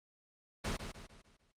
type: noise with echo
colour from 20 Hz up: pink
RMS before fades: -36 dBFS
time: 0.64-0.77 s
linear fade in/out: 10 ms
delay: 150 ms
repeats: 5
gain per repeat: -7 dB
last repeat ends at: 1.52 s
effects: low-pass 7000 Hz 12 dB/octave + Opus 32 kbps